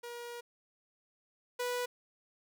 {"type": "tone pair in turn", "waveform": "sawtooth", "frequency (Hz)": [477.1, 491.4], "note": ["A#4", "B4"], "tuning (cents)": [40, -9], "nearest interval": "minor second", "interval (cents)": 51, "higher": "second", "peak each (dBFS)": [-38, -29], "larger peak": "second", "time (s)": [[0.03, 0.41], [1.59, 1.86]], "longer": "first", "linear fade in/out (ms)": 10, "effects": []}